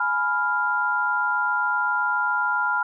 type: chord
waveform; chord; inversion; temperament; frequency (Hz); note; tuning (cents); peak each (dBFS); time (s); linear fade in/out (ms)
sine; F diminished; first; equal with one note detuned; 840.3 / 987.8 / 1396.9; Ab5 / Cb6 / F6; +20 / 0 / 0; -28 / -26 / -22; 0-2.83; 5
effects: none